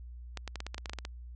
clicks, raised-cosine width 0.2 ms, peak -21 dBFS, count 12, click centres 0.373 / 0.477 / 0.557 / 0.604 / 0.666 / 0.745 / 0.781 / 0.858 / 0.896 / 0.934 / 0.987 / 1.051 s, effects added 60 Hz sine -43 dBFS peak until 1.35 s + resampled to 22050 Hz

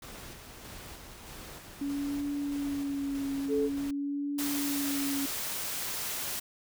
pink noise with tremolo, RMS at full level -45 dBFS, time 0.02-3.91 s, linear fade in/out 5 ms, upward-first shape square, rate 1.6 Hz, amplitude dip 30%
sine tone with vibrato, 281.3 Hz, C#4, 26 cents sharp, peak -30 dBFS, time 1.81-5.26 s, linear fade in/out 5 ms, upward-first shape triangle, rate 0.49 Hz, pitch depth 35 cents each way
sine tone, 434.8 Hz, A4, 21 cents flat, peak -26 dBFS, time 3.48-3.7 s, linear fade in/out 50 ms
white noise, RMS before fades -35 dBFS, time 4.38-6.4 s, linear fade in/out 10 ms
effects none

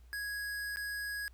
square tone with dropouts, 1661.2 Hz, G#6, in tune, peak -37 dBFS, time 0.13-1.28 s, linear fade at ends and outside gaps 0 ms, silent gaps 0.76-0.77 s, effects added 60 Hz sine -54 dBFS peak until 1.33 s + pink hiss -71 dBFS RMS until 1.33 s

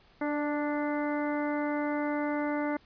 harmonic tone with a mistuned harmonic, 293.6 Hz, D4, in tune, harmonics 1 / 2 / 3 / 4 / 5 / 6 / 7, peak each -30 / -34 / -37 / -42 / -41 / -46 / -42 dBFS, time 0.21-2.77 s, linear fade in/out 5 ms, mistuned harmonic 2, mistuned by +16 cents, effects pink hiss -61 dBFS RMS until 2.85 s + resampled to 11025 Hz

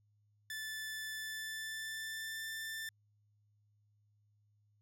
sawtooth tone with pitch glide, 1752 to 1776.5 Hz, A6 to A6, -8 to +16 cents, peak -37 dBFS, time 0.5-2.89 s, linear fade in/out 2 ms, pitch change +24 cents, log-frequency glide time 1.17-2.43 s, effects added 104 Hz sine -70 dBFS peak until 4.81 s

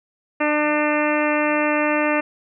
harmonic tone, 299.6 Hz, D4, 35 cents sharp, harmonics 1 / 2 / 3 / 4 / 5 / 6 / 7 / 8 / 9, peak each -22 / -22 / -27 / -27 / -30 / -27 / -29 / -30 / -29 dBFS, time 0.4-2.21 s, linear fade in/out 10 ms, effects none

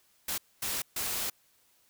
white noise bursts at uneven times, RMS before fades -33 dBFS, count 3, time 0.28-0.38 / 0.62-0.82 / 0.96-1.3 s, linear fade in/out 5 ms, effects white hiss -67 dBFS RMS until 1.89 s

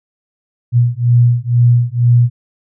sine beating tone pair, 119.5 / 121.6 Hz, A#2 / B2, +43 / -26 cents, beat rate 2.1 Hz, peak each -11 dBFS, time 0.72-2.3 s, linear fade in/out 50 ms, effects none

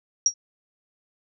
sine tone with exponential decay, 5680 Hz, F8, 28 cents sharp, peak -11 dBFS, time 0.26-0.34 s, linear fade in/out 2 ms, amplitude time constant 17 ms, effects none

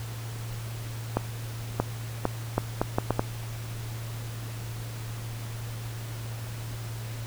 accelerating click train, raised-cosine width 1 ms, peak -9 dBFS, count 8, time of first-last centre 1.17-3.194 s, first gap 630 ms, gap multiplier 0.72, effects added 114 Hz sine -34 dBFS peak until 7.26 s + pink hiss -43 dBFS RMS until 7.26 s

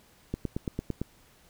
click train, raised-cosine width 3 ms, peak -17 dBFS, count 7, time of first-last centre 0.34-1.016 s, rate 8.88 Hz, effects pink hiss -60 dBFS RMS until 1.49 s

